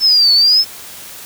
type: exponential two-way sweep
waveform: sine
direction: down then up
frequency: 5320 to 4400 to 5320 Hz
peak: -7 dBFS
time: 0-0.65 s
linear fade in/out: 50 ms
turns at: 0.33 s
effects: white hiss -33 dBFS RMS until 1.25 s